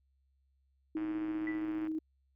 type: tone with tremolo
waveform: sine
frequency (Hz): 315.1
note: D#4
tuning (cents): +22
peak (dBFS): -32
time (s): 0.95-1.99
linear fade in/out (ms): 5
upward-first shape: square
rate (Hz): 15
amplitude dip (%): 25
type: click train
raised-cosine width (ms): 0.5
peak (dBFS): -34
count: 102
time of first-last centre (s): 0.97-1.872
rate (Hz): 112
type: tone with exponential decay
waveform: sine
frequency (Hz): 1975.5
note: B6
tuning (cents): 0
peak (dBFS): -36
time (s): 1.47-1.7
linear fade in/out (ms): 2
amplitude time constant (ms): 50
effects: added 67 Hz sine -70 dBFS peak until 2.35 s